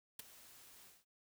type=noise with ADSR envelope; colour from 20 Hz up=white; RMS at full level=-44 dBFS; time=0.19-1.05 s; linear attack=4 ms; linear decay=14 ms; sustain=-16 dB; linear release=190 ms; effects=none